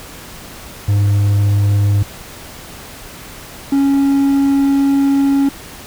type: tone pair in turn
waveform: triangle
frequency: 101.6 / 276.8 Hz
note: G#2 / C#4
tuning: -38 / -2 cents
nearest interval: octave + perfect fourth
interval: 1736 cents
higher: second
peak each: -8 dBFS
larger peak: neither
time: 0.88-2.03 / 3.72-5.49 s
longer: second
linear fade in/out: 5 ms
effects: pink hiss -34 dBFS RMS until 5.86 s